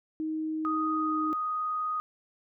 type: tone with pitch glide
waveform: sine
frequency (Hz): 314 to 310.6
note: D#4 to D#4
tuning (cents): +16 to -3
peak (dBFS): -29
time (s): 0.2-1.33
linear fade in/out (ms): 0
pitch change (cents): -19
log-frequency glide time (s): 0.92-1.15
type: tone with vibrato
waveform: sine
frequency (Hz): 1244.5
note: D#6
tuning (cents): 0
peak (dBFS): -28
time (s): 0.65-2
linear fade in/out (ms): 0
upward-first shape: square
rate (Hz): 20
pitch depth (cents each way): 10
effects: none